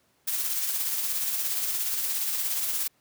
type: noise with tremolo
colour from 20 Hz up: blue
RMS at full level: -27 dBFS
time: 0.27-2.88 s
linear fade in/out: 10 ms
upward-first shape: sine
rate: 17 Hz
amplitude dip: 35%
effects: pink hiss -67 dBFS RMS until 3 s + high-pass 100 Hz 12 dB/octave

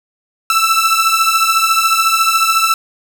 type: beating tone pair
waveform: sawtooth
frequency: 1318.5 / 1332.5 Hz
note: E6 / E6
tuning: 0 / +18 cents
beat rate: 14 Hz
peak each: -10 dBFS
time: 0.5-2.74 s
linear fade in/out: 2 ms
effects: 7-bit

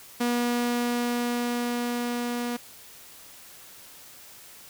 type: tone with level ramp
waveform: sawtooth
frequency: 240.9 Hz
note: B3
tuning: 43 cents flat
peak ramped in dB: -19 to -24 dBFS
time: 0.2-2.57 s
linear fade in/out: 10 ms
effects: white hiss -48 dBFS RMS until 4.69 s

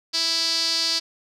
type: tone with band-pass filter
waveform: sawtooth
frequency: 329.6 Hz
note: E4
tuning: in tune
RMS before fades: -23 dBFS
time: 0.13-1 s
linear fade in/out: 20 ms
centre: 4700 Hz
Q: 6.8
effects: none

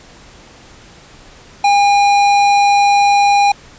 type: tone with tanh clipping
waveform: sine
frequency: 810 Hz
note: G#5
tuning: 43 cents flat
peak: -10 dBFS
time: 1.64-3.52 s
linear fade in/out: 5 ms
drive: 16 dB
effects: pink hiss -41 dBFS RMS until 3.78 s + resampled to 16000 Hz

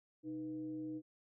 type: tone with frequency modulation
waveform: sine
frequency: 311.1 Hz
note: D#4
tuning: in tune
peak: -40 dBFS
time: 0.23-1.02 s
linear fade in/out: 50 ms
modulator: 181 Hz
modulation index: 0.41
effects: none

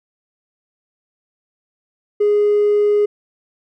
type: tone with hard clipping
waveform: sine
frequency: 414.6 Hz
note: G#4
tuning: 3 cents flat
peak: -12 dBFS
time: 2.2-3.06 s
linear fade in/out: 10 ms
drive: 1 dB
effects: none

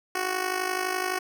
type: tone with amplitude modulation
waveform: 10% pulse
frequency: 370 Hz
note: F#4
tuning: in tune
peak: -15 dBFS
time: 0.15-1.19 s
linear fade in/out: 5 ms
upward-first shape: sine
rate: 51.8 Hz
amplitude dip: 70%
effects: none

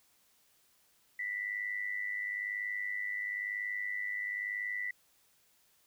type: tone with amplitude modulation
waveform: sine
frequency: 1975.5 Hz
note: B6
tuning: in tune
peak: -31 dBFS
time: 1.19-4.91 s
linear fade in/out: 5 ms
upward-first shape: sine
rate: 101 Hz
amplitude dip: 65%
effects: white hiss -69 dBFS RMS until 5.86 s

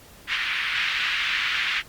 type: band-pass noise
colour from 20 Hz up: white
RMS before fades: -25 dBFS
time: 0.27-1.83 s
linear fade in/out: 50 ms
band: 1500 to 3000 Hz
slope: 24 dB/octave
effects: pink hiss -49 dBFS RMS until 1.88 s + Opus 48 kbps

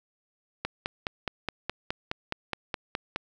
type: click train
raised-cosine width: 0.3 ms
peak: -13 dBFS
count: 13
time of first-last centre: 0.65-3.16 s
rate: 4.78 Hz
effects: none

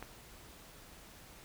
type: click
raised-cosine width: 0.5 ms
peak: -28 dBFS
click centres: 0.026 s
effects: pink hiss -55 dBFS RMS until 1.44 s

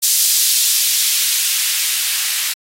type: noise with band-pass filter sweep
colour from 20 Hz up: violet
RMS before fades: -17 dBFS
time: 0.02-2.54 s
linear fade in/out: 20 ms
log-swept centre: 4700 to 2000 Hz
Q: 0.94
effects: AAC 48 kbps

